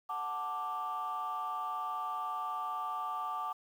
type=chord; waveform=sine; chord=D major; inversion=first; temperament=equal; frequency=740 / 880 / 1174.7 Hz; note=F#5 / A5 / D6; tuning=0 / 0 / 0 cents; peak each=-40 / -39 / -35 dBFS; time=0.09-3.53 s; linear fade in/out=10 ms; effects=tanh soft clip ceiling -29 dBFS + 10-bit